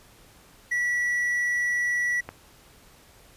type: tone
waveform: triangle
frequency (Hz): 1946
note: B6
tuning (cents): -26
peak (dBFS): -21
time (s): 0.71-2.21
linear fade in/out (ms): 10
type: click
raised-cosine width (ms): 0.5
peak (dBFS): -20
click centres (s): 2.29
effects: pink hiss -54 dBFS RMS until 3.36 s + resampled to 32000 Hz